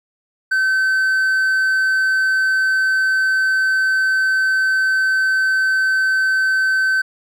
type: tone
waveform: triangle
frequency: 1536 Hz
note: G6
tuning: 36 cents flat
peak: -12 dBFS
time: 0.51-7.02 s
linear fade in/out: 10 ms
effects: none